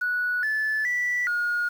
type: tone with pitch steps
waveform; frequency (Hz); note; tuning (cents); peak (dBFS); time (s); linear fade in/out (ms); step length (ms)
sine; 1470 / 1738 / 1963 / 1435; F#6 / A6 / B6 / F6; -12 / -22 / -11 / +47; -21; 0.01-1.69; 10; 420
effects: tanh soft clip ceiling -20 dBFS + 8-bit